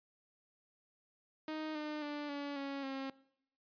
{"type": "tone with pitch steps", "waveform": "sawtooth", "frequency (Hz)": [311.1, 302.2, 293.6, 285.3, 277.2, 269.3], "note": ["D#4", "D4", "D4", "C#4", "C#4", "C#4"], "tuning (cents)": [0, 50, 0, 50, 0, -50], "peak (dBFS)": -35, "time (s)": [1.48, 3.1], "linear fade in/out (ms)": 2, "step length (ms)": 270, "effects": ["noise-tail reverb RT60 0.7 s tail -21 dB re dry", "resampled to 11025 Hz"]}